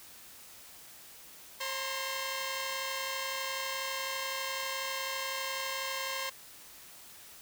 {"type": "tone cluster", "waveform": "10% pulse", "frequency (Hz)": [537, 919, 1042], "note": ["C5", "A#5", "C6"], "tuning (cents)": [45, -25, -7], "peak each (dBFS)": [-29, -34, -29], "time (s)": [1.6, 6.3], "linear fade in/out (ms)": 10, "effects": ["white hiss -52 dBFS RMS until 7.41 s"]}